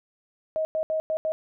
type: tone bursts at uneven times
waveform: sine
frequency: 631 Hz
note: D#5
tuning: 24 cents sharp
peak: -23 dBFS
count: 5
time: 0.56-0.65 / 0.75-0.83 / 0.9-1 / 1.1-1.17 / 1.25-1.32 s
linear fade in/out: 0 ms
effects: none